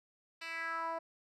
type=tone with band-pass filter sweep; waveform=10% pulse; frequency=329.6 Hz; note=E4; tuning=in tune; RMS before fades=-39 dBFS; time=0.41-0.99 s; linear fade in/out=10 ms; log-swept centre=3200 to 730 Hz; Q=3; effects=none